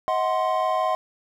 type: chord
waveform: triangle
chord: C diminished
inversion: first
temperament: equal with one note detuned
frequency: 634.6 / 740 / 1046.5 Hz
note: Eb5 / Gb5 / C6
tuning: +34 / 0 / 0 cents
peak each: -23 / -23 / -23 dBFS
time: 0.08-0.95 s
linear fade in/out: 0 ms
effects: none